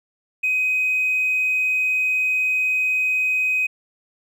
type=tone with hard clipping; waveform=sine; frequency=2516 Hz; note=D#7; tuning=19 cents sharp; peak=-18 dBFS; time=0.43-3.67 s; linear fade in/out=10 ms; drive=1 dB; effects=none